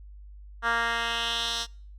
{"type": "tone with band-pass filter sweep", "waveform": "10% pulse", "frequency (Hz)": 232.4, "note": "A#3", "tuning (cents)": -5, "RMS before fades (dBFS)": -28, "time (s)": [0.62, 1.67], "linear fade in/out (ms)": 50, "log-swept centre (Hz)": [1500, 4700], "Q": 2.3, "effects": ["noise-tail reverb RT60 0.5 s tail -26 dB re dry", "added 50 Hz sine -43 dBFS peak until 1.98 s"]}